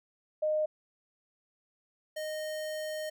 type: tone pair in turn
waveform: sine / square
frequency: 615 / 618 Hz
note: D#5 / D#5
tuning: -20 / -12 cents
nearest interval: unison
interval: 8 cents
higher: second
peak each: -26 / -35 dBFS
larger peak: first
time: 0.42-0.66 / 2.16-3.1 s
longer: second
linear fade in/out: 10 ms
effects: none